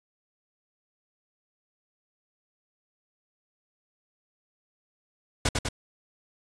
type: noise with echo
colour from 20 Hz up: pink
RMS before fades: -23 dBFS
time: 5.45-5.49 s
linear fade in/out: 5 ms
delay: 99 ms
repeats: 2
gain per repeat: -3 dB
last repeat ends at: 5.688 s
effects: resampled to 22050 Hz